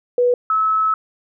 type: tone pair in turn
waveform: sine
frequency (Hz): 490 / 1296.9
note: B4 / E6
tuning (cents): -14 / -29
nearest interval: octave + perfect fourth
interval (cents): 1685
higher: second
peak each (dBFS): -12 / -14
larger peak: first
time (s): 0.18-0.34 / 0.5-0.94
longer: second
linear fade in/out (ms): 2
effects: none